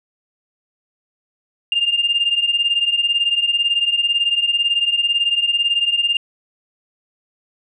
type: beating tone pair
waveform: sine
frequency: 2794 / 2812 Hz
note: F7 / F7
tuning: 0 / +11 cents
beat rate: 18 Hz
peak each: -19 / -16 dBFS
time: 1.72-6.17 s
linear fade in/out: 2 ms
effects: tanh soft clip ceiling -8 dBFS